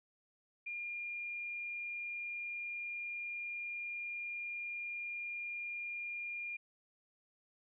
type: tone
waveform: sine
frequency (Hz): 2410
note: D7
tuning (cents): +44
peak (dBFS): -39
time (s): 0.66-6.57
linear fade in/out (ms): 10
effects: none